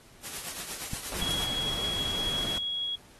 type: noise with tremolo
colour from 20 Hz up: white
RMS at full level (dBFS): -35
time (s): 0.22-1.48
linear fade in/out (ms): 50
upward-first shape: triangle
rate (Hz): 8.5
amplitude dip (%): 60
type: clicks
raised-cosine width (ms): 5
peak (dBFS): -24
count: 2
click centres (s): 0.934 / 1.225
type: noise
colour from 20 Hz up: pink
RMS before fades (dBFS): -37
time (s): 1.12-2.58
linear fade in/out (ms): 0
type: tone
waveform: sine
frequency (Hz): 3322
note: G#7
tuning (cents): 0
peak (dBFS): -29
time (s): 1.21-2.96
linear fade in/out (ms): 10
effects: pink hiss -56 dBFS RMS until 3.19 s + AAC 32 kbps